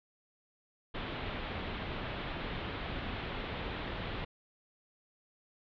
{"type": "low-pass noise", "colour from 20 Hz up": "pink", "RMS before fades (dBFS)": -39, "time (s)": [0.94, 4.25], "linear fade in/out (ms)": 10, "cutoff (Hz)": 3800, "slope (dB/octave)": 48, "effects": []}